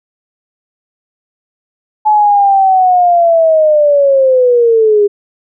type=linear sweep; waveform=sine; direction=down; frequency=859 to 403.4 Hz; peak=-5 dBFS; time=2.05-5.08 s; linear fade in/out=20 ms; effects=none